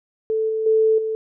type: tone with level steps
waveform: sine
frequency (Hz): 440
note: A4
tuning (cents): 0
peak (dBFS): -18 / -20 / -13 / -21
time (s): 0.3-1.15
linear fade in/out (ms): 0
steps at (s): 0.49 / 0.66 / 0.98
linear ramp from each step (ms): 5
effects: none